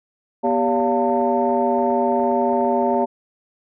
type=tone cluster; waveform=sine; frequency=243.2 / 394.3 / 572 / 696 / 898 Hz; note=B3 / G4 / D5 / F5 / A5; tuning=-26 / +10 / -46 / -6 / +35 cents; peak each=-22 dBFS; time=0.43-3.06 s; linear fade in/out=20 ms; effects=tanh soft clip ceiling -6 dBFS